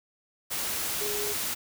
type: tone in noise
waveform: sine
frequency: 415.3 Hz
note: G#4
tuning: in tune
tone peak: -33 dBFS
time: 1-1.34 s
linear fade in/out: 20 ms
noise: white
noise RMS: -31 dBFS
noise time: 0.5-1.55 s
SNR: -5 dB
effects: none